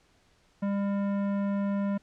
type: tone with tanh clipping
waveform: sine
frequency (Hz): 200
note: G3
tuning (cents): +35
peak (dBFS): -28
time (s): 0.62-1.98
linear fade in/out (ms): 10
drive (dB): 15
effects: pink hiss -65 dBFS RMS until 2.02 s + low-pass 7000 Hz 12 dB/octave